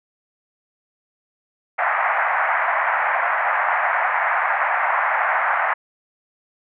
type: band-pass noise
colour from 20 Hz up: pink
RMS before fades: -20 dBFS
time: 1.78-5.74 s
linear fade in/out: 10 ms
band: 680 to 2100 Hz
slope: 48 dB/octave
effects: none